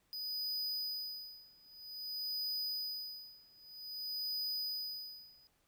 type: tone with tremolo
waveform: square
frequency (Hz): 4972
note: D#8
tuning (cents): -2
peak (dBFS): -36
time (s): 0.13-5.47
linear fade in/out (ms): 0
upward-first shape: sine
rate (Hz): 0.52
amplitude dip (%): 95
effects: pink hiss -75 dBFS RMS until 5.67 s